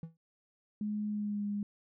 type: tone with exponential decay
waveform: triangle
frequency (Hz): 163.6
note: E3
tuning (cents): -13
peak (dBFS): -34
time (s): 0.03-0.17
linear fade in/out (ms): 2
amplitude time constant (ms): 29
type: tone with pitch glide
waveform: sine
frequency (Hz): 210 to 204.7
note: G#3 to G#3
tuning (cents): +19 to -25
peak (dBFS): -32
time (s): 0.81-1.63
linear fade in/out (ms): 2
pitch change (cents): -44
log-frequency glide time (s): 1.09-1.45
effects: none